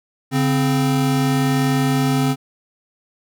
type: tone pair together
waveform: square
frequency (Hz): 140.92 / 261.6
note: C#3 / C4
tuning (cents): +29 / 0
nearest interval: major seventh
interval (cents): 1071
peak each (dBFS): -19 / -19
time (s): 0.31-2.36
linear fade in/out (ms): 50
effects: none